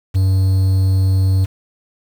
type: tone with quantisation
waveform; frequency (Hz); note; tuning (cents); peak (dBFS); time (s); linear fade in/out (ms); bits
triangle; 95; F#2; +46; -9; 0.14-1.46; 20; 6
effects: none

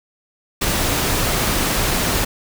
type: noise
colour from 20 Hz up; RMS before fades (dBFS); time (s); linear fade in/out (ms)
pink; -19; 0.61-2.25; 10
effects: none

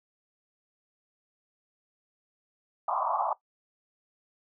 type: band-pass noise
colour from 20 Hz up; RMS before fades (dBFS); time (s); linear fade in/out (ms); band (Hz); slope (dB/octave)
white; -29; 2.88-3.33; 2; 610 to 1200; 96
effects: noise-tail reverb RT60 0.1 s tail -17 dB re dry

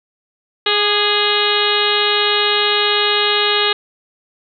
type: harmonic tone with a mistuned harmonic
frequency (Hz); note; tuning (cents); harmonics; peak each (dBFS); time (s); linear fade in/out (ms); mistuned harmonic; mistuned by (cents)
415.5; G#4; +1; 1 / 2 / 3 / 4 / 5 / 6 / 7 / 8 / 9 / 10; -20 / -25 / -22 / -23 / -25 / -25 / -21 / -22 / -20 / -25; 0.66-3.73; 5; 3; -28
effects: none

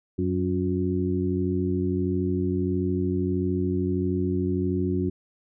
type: harmonic tone with a mistuned harmonic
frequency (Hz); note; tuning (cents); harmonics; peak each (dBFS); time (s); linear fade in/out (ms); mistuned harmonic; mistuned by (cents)
93.2; F#2; +13; 1 / 2 / 3 / 4; -28 / -28 / -28 / -28; 0.18-5.1; 10; 4; -55
effects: none

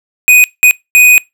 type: tone bursts at uneven times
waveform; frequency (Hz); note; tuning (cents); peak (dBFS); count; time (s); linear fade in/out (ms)
square; 2489; D#7; 0; -3; 3; 0.28-0.44 / 0.63-0.71 / 0.95-1.18; 0
effects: noise-tail reverb RT60 0.2 s tail -23 dB re dry

